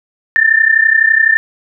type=tone pair together; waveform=sine; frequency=1768.1 / 1800 Hz; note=A6 / A6; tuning=+8 / +39 cents; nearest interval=unison; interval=31 cents; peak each=-10 dBFS; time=0.36-1.37 s; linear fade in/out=0 ms; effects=none